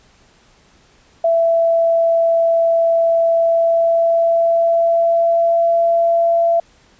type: tone with pitch glide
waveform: sine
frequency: 666 to 674.9 Hz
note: E5 to E5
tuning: +18 to +41 cents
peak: -11 dBFS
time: 1.24-6.6 s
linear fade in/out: 5 ms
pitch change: +23 cents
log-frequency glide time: 3.32-5.83 s
effects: pink hiss -52 dBFS RMS until 6.99 s + resampled to 16000 Hz